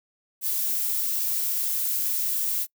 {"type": "noise", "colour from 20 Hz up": "violet", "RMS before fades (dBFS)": -26, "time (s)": [0.41, 2.67], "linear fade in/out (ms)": 50, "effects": ["noise-tail reverb RT60 0.1 s tail -25 dB re dry"]}